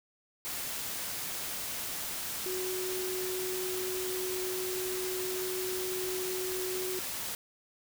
sine tone in noise, 370 Hz, F#4, in tune, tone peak -34 dBFS, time 2.46-6.99 s, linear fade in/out 0 ms, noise white, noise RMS -37 dBFS, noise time 0.45-7.35 s, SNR 0 dB, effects none

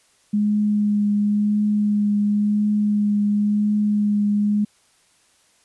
sine tone with vibrato, 207.7 Hz, G#3, in tune, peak -16 dBFS, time 0.33-4.65 s, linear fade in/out 10 ms, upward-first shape triangle, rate 0.95 Hz, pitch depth 16 cents each way, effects white hiss -59 dBFS RMS until 5.64 s + resampled to 24000 Hz

